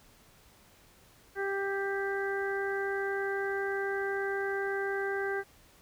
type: harmonic tone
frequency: 394 Hz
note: G4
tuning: 9 cents sharp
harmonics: 1 / 2 / 3 / 4 / 5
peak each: -32 / -39 / -45 / -35 / -43 dBFS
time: 1.35-5.44 s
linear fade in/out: 50 ms
effects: pink hiss -60 dBFS RMS until 5.81 s